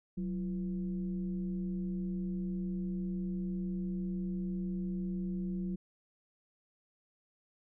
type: tone with frequency modulation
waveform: sine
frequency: 185 Hz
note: F#3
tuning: in tune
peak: -33 dBFS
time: 0.17-5.76 s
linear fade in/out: 10 ms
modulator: 154 Hz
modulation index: 0.54
effects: none